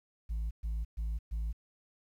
sine tone bursts, 54.8 Hz, A1, 6 cents flat, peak -29 dBFS, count 4, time 0.29-1.53 s, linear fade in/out 20 ms, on 220 ms, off 120 ms, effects tanh soft clip ceiling -31 dBFS + 11-bit

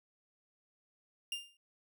40% pulse tone with exponential decay, 2804 Hz, F7, 6 cents sharp, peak -32 dBFS, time 1.32-1.57 s, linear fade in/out 2 ms, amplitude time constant 54 ms, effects none

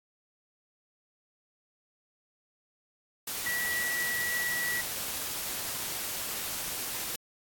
sine tone in noise, 1939 Hz, B6, 32 cents flat, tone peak -29 dBFS, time 3.46-4.81 s, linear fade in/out 5 ms, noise white, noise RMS -35 dBFS, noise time 3.27-7.16 s, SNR +3 dB, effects AAC 64 kbps

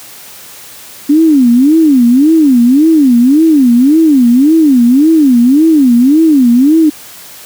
sine tone with vibrato, 277.2 Hz, C#4, in tune, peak -3 dBFS, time 1.09-6.9 s, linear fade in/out 10 ms, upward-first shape sine, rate 1.8 Hz, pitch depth 280 cents each way, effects white hiss -32 dBFS RMS until 7.45 s + high-pass 80 Hz 12 dB/octave

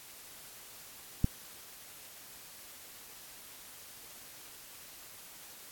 click, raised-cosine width 5 ms, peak -13 dBFS, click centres 1.244 s, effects white hiss -51 dBFS RMS until 5.71 s + AAC 64 kbps

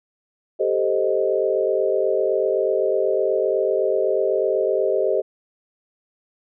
sine chord, A half-diminished seventh, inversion third, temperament equal, 392 / 440 / 523.3 / 622.3 Hz, G4 / A4 / C5 / Eb5, 0 / 0 / 0 / 0 cents, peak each -22 / -24 / -23 / -23 dBFS, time 0.59-5.22 s, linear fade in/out 20 ms, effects none

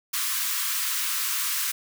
white high-pass noise, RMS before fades -27 dBFS, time 0.13-1.72 s, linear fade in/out 10 ms, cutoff 1000 Hz, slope 96 dB/octave, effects none

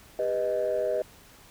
sine chord, G augmented, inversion none, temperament equal with one note detuned, 400 / 493.9 / 622.3 Hz, G4 / B4 / D#5, +35 / 0 / 0 cents, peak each -31 / -28 / -26 dBFS, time 0.19-1.02 s, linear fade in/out 2 ms, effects tanh soft clip ceiling -19 dBFS + pink hiss -53 dBFS RMS until 1.5 s

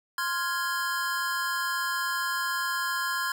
square chord, F minor, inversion second, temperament equal, 1046.5 / 1396.9 / 1661.2 Hz, C6 / F6 / Ab6, 0 / 0 / 0 cents, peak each -32 / -33 / -32 dBFS, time 0.18-3.32 s, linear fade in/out 2 ms, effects none

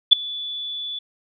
sine tone with ADSR envelope, 3457 Hz, A7, 31 cents flat, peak -3 dBFS, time 0.11-0.99 s, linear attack 20 ms, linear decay 3 ms, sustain -24 dB, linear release 6 ms, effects none

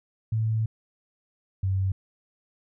sine tone pair in turn, 110.7 / 95.56 Hz, A2 / G2, +11 / -44 cents, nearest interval minor third, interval 255 cents, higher first, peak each -22 dBFS, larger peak neither, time 0.32-0.66 / 1.63-1.92 s, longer first, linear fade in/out 5 ms, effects none

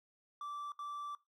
triangle tone bursts at uneven times, 1166 Hz, D6, 13 cents flat, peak -39 dBFS, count 2, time 0.41-0.72 / 0.79-1.15 s, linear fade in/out 2 ms, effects noise-tail reverb RT60 0.2 s tail -17 dB re dry

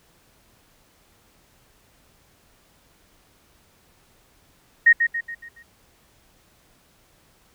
sine tone with echo, 1864.7 Hz, A#6, in tune, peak -9 dBFS, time 4.86-4.93 s, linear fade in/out 10 ms, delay 140 ms, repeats 5, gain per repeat -7 dB, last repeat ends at 5.63 s, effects pink hiss -59 dBFS RMS until 7.54 s

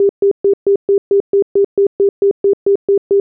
sine tone bursts, 398.2 Hz, G4, 27 cents sharp, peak -7 dBFS, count 15, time 0-3.2 s, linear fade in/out 2 ms, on 92 ms, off 130 ms, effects none

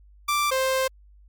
sawtooth tone pair in turn, 1174.7 / 525.4 Hz, D6 / C5, 0 / +7 cents, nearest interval octave + major second, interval 1393 cents, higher first, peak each -17 dBFS, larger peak neither, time 0.28-0.51 / 0.51-0.88 s, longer second, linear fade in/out 10 ms, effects added 50 Hz sine -49 dBFS peak until 1.28 s + MP3 96 kbps

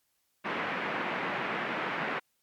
white band-pass noise, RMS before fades -33 dBFS, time 0.44-2.2 s, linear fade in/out 20 ms, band 150 to 2200 Hz, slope 24 dB/octave, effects white hiss -75 dBFS RMS until 2.42 s + MP3 96 kbps

